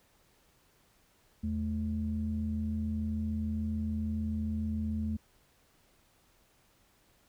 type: tone pair together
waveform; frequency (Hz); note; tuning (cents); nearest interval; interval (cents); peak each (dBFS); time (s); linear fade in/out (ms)
sine; 81.17 / 216.7; E2 / A3; -26 / -26; octave + perfect fourth; 1700; -33 / -32; 1.43-5.17; 10
effects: tanh soft clip ceiling -23 dBFS + pink hiss -67 dBFS RMS until 7.28 s